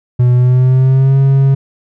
triangle tone with pitch glide, 123.47 to 136.21 Hz, B2 to C#3, 0 to -30 cents, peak -4 dBFS, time 0.19-1.55 s, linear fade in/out 10 ms, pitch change +170 cents, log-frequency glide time 0.34-1.17 s, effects none

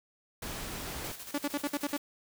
pink noise, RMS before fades -39 dBFS, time 0.42-1.12 s, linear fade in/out 5 ms
white noise with tremolo, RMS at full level -43 dBFS, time 1.04-1.98 s, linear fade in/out 5 ms, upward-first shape square, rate 13 Hz, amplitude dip 50%
sawtooth tone bursts, 288.1 Hz, D4, 33 cents flat, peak -25 dBFS, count 7, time 1.34-1.969 s, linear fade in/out 5 ms, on 41 ms, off 57 ms
effects none

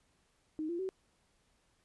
sine tone with pitch steps, 311.1 / 343.2 / 378.6 Hz, D#4 / F4 / F#4, 0 / -30 / +40 cents, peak -34 dBFS, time 0.59-0.89 s, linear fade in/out 0 ms, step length 100 ms, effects pink hiss -73 dBFS RMS until 1.84 s + resampled to 24000 Hz

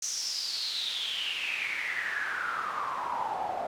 pink noise with band-pass filter sweep, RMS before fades -33 dBFS, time 0.02-3.67 s, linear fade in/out 5 ms, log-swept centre 6200 to 690 Hz, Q 8.3, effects none

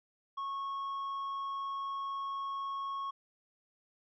sine tone with tanh clipping, 1099 Hz, C#6, 15 cents flat, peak -36 dBFS, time 0.37-3.11 s, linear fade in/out 10 ms, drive 4 dB, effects none

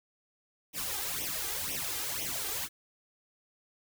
white noise with flanger, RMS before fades -35 dBFS, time 0.73-2.69 s, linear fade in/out 50 ms, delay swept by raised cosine 0.33 to 2.53 ms, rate 2 Hz, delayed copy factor +0.85, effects none

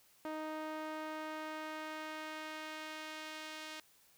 sawtooth tone with band-pass filter sweep, 311.1 Hz, D#4, in tune, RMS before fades -44 dBFS, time 0.25-3.8 s, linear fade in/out 2 ms, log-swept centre 790 to 3400 Hz, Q 0.74, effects white hiss -67 dBFS RMS until 4.17 s

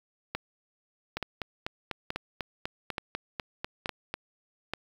two click trains, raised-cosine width 0.3 ms, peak -16 / -15 dBFS, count 13 / 6, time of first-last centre 1.17-4.14 / 0.35-4.736 s, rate 4.04 / 1.14 Hz, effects 7-bit

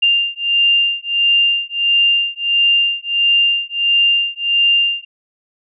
sine beating tone pair, 2794 / 2795.5 Hz, F7 / F7, 0 / +1 cents, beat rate 1.5 Hz, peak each -15 / -15 dBFS, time 0.02-5.05 s, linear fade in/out 10 ms, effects none

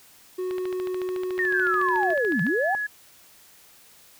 triangle tone, 367.6 Hz, F#4, 11 cents flat, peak -24 dBFS, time 0.38-2.14 s, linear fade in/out 10 ms
click train, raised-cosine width 0.3 ms, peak -22 dBFS, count 28, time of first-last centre 0.51-2.467 s, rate 13.8 Hz
sine linear two-way sweep, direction down then up, 1874 to 150.7 to 821 Hz, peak -22 dBFS, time 1.39-2.75 s, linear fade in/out 0 ms, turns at 2.42 s
sine tone with vibrato, 1700 Hz, G#6, 40 cents sharp, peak -25 dBFS, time 1.53-2.87 s, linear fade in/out 10 ms, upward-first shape square, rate 3.7 Hz, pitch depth 13 cents each way
effects white hiss -53 dBFS RMS until 4.19 s

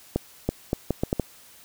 accelerating click train, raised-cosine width 2 ms, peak -9 dBFS, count 7, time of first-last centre 0.16-1.197 s, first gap 330 ms, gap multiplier 0.73, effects white hiss -51 dBFS RMS until 1.64 s

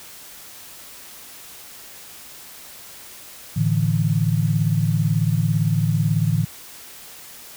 sine chord, A suspended fourth, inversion none, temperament equal, 110 / 146.83 / 164.81 Hz, A2 / D3 / E3, 0 / 0 / 0 cents, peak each -21 dBFS, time 3.56-6.45 s, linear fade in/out 10 ms, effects white hiss -41 dBFS RMS until 7.56 s

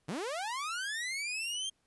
sawtooth linear sweep, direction up, 128.5 to 3209 Hz, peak -31 dBFS, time 0.08-1.7 s, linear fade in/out 10 ms, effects pink hiss -75 dBFS RMS until 1.86 s + resampled to 24000 Hz

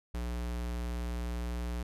square tone, 59.6 Hz, A#1, 39 cents sharp, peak -34 dBFS, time 0.14-1.83 s, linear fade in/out 5 ms, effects resampled to 32000 Hz

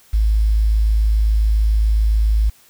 sine tone with quantisation, 53.6 Hz, A1, 45 cents flat, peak -12 dBFS, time 0.13-2.5 s, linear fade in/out 10 ms, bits 7, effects white hiss -51 dBFS RMS until 2.69 s

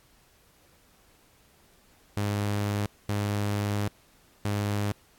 sawtooth tone bursts at uneven times, 102.7 Hz, G#2, 19 cents flat, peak -22 dBFS, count 3, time 2.17-2.86 / 3.09-3.88 / 4.45-4.92 s, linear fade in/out 0 ms, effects pink hiss -61 dBFS RMS until 5.18 s + AAC 64 kbps

